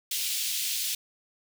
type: high-pass noise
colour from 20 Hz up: pink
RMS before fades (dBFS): -30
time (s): 0.11-0.95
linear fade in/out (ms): 5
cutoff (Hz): 2900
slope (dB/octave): 24
effects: none